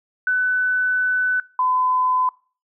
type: tone pair in turn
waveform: sine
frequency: 1500 / 1013.4 Hz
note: F#6 / B5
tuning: +23 / +44 cents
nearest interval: perfect fifth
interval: 679 cents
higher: first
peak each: -16 dBFS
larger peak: neither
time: 0.27-1.4 / 1.59-2.29 s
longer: first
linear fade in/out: 2 ms
effects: noise-tail reverb RT60 0.4 s tail -24 dB re dry